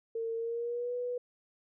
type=tone with pitch glide; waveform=sine; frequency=455.3 to 490.8 Hz; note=A#4 to B4; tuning=-41 to -11 cents; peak=-32 dBFS; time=0.15-1.18 s; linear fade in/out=5 ms; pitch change=+130 cents; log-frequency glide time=0.35-0.94 s; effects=none